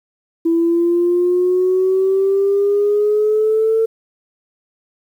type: exponential sweep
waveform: sine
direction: up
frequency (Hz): 330.6 to 450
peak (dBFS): -11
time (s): 0.45-3.86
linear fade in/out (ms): 10
effects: tanh soft clip ceiling -7 dBFS + 8-bit